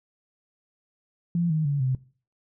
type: tone with pitch steps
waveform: sine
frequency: 171.6 / 156.45 / 142.64 / 130.05 Hz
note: F3 / D#3 / C#3 / C3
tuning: -30 / +10 / +50 / -10 cents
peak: -21 dBFS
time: 1.35-1.95 s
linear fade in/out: 2 ms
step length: 150 ms
effects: noise-tail reverb RT60 0.4 s tail -20 dB re dry